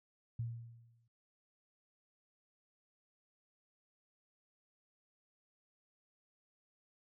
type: tone with exponential decay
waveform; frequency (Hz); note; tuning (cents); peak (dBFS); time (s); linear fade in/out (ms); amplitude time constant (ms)
sine; 116.54; A#2; 0; -34; 0.39-1.08; 5; 150
effects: none